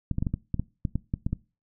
clicks, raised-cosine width 5 ms, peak -14 dBFS, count 12, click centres 0.113 / 0.184 / 0.225 / 0.268 / 0.34 / 0.543 / 0.596 / 0.852 / 0.956 / 1.139 / 1.265 / 1.33 s, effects noise-tail reverb RT60 0.3 s tail -21 dB re dry

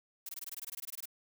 blue noise bursts, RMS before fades -42 dBFS, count 16, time 0.26-1.056 s, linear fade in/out 5 ms, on 31 ms, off 20 ms, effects none

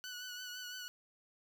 15% pulse tone with vibrato, 1481 Hz, F#6, 1 cent sharp, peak -37 dBFS, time 0.04-0.88 s, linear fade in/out 0 ms, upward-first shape triangle, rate 5.9 Hz, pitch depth 37 cents each way, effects none

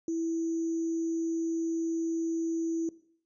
sine tone with sample-and-hold, 329.6 Hz, E4, in tune, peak -28 dBFS, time 0.08-2.89 s, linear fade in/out 2 ms, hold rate 6300 Hz, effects noise-tail reverb RT60 0.6 s tail -19 dB re dry + resampled to 22050 Hz

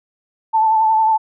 sine tone with vibrato, 880 Hz, A5, in tune, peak -11 dBFS, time 0.53-1.18 s, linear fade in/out 20 ms, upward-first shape triangle, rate 11 Hz, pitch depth 35 cents each way, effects none

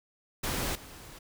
pink noise with level steps, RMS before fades -32 / -48 dBFS, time 0.43-1.19 s, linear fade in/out 10 ms, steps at 0.75 s, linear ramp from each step 5 ms, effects none

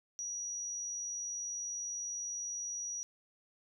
sine tone, 5800 Hz, F#8, 35 cents flat, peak -37 dBFS, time 0.19-3.03 s, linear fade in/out 0 ms, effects none

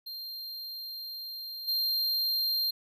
square tone with level steps, 4186 Hz, C8, in tune, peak -38 / -27 dBFS, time 0.06-2.71 s, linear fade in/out 10 ms, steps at 1.67 s, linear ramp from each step 20 ms, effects none

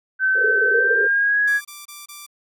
sine tone with pitch glide, 1536 to 1665.4 Hz, G6 to G#6, -36 to +4 cents, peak -15 dBFS, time 0.19-1.61 s, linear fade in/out 50 ms, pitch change +140 cents, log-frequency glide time 0.69-1.4 s
pink band-pass noise, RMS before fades -24 dBFS, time 0.35-1.08 s, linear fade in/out 20 ms, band 410 to 490 Hz, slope 96 dB/octave
5% pulse tone bursts, 1174.7 Hz, D6, in tune, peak -24 dBFS, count 4, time 1.47-2.265 s, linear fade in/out 10 ms, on 180 ms, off 25 ms
effects none

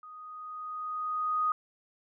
sine tone with level ramp, 1244.5 Hz, D#6, in tune, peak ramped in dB -45 to -24 dBFS, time 0.03-1.52 s, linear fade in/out 2 ms, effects none

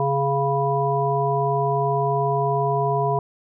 harmonic tone with a mistuned harmonic, 138.59 Hz, C#3, in tune, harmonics 1 / 3 / 5 / 7, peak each -24 / -24 / -24 / -24 dBFS, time 0-3.19 s, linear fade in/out 2 ms, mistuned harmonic 7, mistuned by +21 cents, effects none

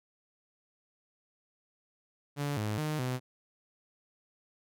sawtooth tone with pitch steps, 144.1 / 106.2 / 153.1 / 127 Hz, D3 / G#2 / D#3 / B2, -33 / +39 / -28 / +49 cents, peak -27 dBFS, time 2.36-3.2 s, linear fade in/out 50 ms, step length 210 ms, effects none

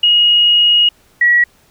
sine tone pair in turn, 2882 / 1923.5 Hz, F#7 / B6, -46 / -46 cents, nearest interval perfect fifth, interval 700 cents, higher first, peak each -7 dBFS, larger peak neither, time 0.03-0.89 / 1.21-1.44 s, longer first, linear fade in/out 5 ms, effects pink hiss -52 dBFS RMS until 1.7 s

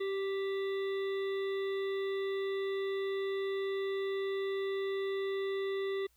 harmonic tone with a mistuned harmonic, 390.3 Hz, G4, 8 cents flat, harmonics 1 / 3 / 5 / 7 / 9 / 10, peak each -32 / -48 / -45 / -57 / -50 / -56 dBFS, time 0-6.07 s, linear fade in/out 10 ms, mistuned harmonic 5, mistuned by +18 cents, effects added 60 Hz sine -70 dBFS peak until 6.16 s + white hiss -72 dBFS RMS until 6.16 s

